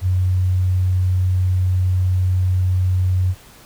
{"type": "tone", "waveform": "sine", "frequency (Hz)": 92, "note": "F#2", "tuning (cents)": -9, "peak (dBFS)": -14, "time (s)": [0.01, 3.35], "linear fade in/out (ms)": 50, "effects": ["pink hiss -45 dBFS RMS until 3.65 s"]}